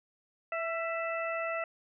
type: harmonic tone with a mistuned harmonic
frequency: 659.3 Hz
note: E5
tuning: in tune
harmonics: 1 / 2 / 3 / 4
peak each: -34 / -37 / -39 / -40 dBFS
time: 0.52-1.64 s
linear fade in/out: 2 ms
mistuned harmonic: 2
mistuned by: +32 cents
effects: none